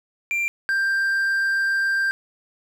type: tone pair in turn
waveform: triangle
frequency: 2370 / 1581.8 Hz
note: D7 / G6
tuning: +15 / +15 cents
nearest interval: perfect fifth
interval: 700 cents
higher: first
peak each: -19 / -17 dBFS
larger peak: second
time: 0.31-0.48 / 0.69-2.11 s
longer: second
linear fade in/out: 0 ms
effects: none